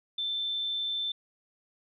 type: tone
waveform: sine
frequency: 3544 Hz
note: A7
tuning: 12 cents sharp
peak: -29 dBFS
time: 0.18-1.12 s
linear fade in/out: 5 ms
effects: none